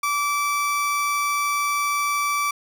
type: tone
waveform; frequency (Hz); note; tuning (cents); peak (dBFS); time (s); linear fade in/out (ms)
30% pulse; 1159; D6; -23; -18; 0.03-2.51; 5
effects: none